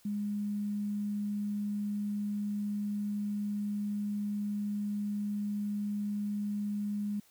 sine tone with quantisation, 206 Hz, G#3, 14 cents flat, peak -31 dBFS, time 0.05-7.2 s, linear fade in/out 5 ms, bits 10, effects white hiss -64 dBFS RMS until 7.3 s

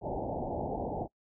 white low-pass noise, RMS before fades -35 dBFS, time 0.01-1.08 s, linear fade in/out 50 ms, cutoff 860 Hz, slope 96 dB/octave, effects noise-tail reverb RT60 0.1 s tail -23 dB re dry

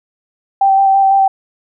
sine tone with vibrato, 780 Hz, G5, 9 cents flat, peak -7 dBFS, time 0.61-1.28 s, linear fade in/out 5 ms, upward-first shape square, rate 6 Hz, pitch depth 12 cents each way, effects none

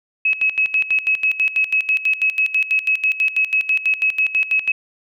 sine tone with tremolo, 2568 Hz, E7, 46 cents flat, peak -13 dBFS, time 0.25-4.72 s, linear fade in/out 5 ms, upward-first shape square, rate 6.1 Hz, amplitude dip 80%, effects none

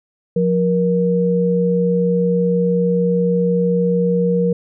sine tone pair together, 177.4 / 473.2 Hz, F3 / A#4, +27 / +26 cents, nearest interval octave + perfect fourth, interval 1699 cents, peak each -16 dBFS, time 0.36-4.53 s, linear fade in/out 5 ms, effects none

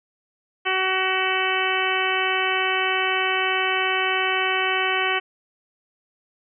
harmonic tone, 376.8 Hz, F#4, 32 cents sharp, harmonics 1 / 2 / 3 / 4 / 5 / 6 / 7 / 8, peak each -28 / -28 / -28 / -28 / -28 / -28 / -28 / -28 dBFS, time 0.65-5.2 s, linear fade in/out 20 ms, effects none

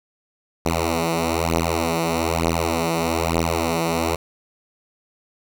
5% pulse beating tone pair, 82.41 / 83.51 Hz, E2 / E2, 0 / +23 cents, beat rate 1.1 Hz, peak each -11 dBFS, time 0.65-4.16 s, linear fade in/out 10 ms, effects none

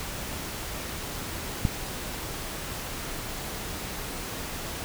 click, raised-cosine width 5 ms, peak -10 dBFS, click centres 1.652 s, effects pink hiss -35 dBFS RMS until 4.84 s

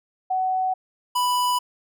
sine / square tone pair in turn, 749 / 989.2 Hz, F#5 / B5, +21 / +3 cents, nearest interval perfect fourth, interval 482 cents, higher second, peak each -20 dBFS, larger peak neither, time 0.3-0.74 / 1.15-1.59 s, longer neither, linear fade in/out 10 ms, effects none

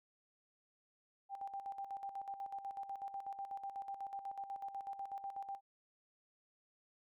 sine tone with tremolo, 790 Hz, G5, 13 cents sharp, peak -40 dBFS, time 1.29-5.61 s, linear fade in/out 50 ms, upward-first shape square, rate 8.1 Hz, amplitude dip 65%, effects none

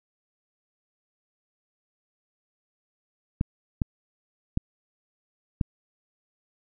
clicks, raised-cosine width 5 ms, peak -11 dBFS, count 4, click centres 3.411 / 3.818 / 4.574 / 5.612 s, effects none

